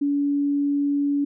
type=tone; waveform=sine; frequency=285.1 Hz; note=C#4; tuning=49 cents sharp; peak=-19 dBFS; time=0.01-1.25 s; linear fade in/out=10 ms; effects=none